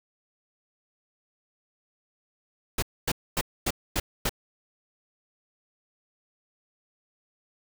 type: noise bursts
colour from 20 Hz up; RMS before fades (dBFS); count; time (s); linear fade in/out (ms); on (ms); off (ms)
pink; -26; 6; 2.78-4.294; 5; 44; 250
effects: none